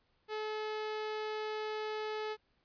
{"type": "tone", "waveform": "sawtooth", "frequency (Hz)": 430, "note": "A4", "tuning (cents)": -40, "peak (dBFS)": -32, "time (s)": [0.28, 2.37], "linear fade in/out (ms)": 50, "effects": ["pink hiss -75 dBFS RMS until 2.64 s", "resampled to 11025 Hz"]}